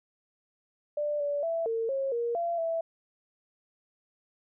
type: tone with pitch steps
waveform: sine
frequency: 591 / 577 / 663 / 454.2 / 542 / 471.1 / 683 / 660 Hz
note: D5 / D5 / E5 / A#4 / C#5 / A#4 / F5 / E5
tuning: +11 / -31 / +10 / -45 / -39 / +18 / -39 / +2 cents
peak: -27 dBFS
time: 0.97-2.81 s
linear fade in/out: 5 ms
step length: 230 ms
effects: none